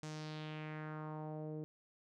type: tone with low-pass filter sweep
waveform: sawtooth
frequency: 154.3 Hz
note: D#3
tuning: 14 cents flat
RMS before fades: -45 dBFS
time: 0.03-1.64 s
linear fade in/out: 0 ms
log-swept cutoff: 7100 to 410 Hz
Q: 2.3
effects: none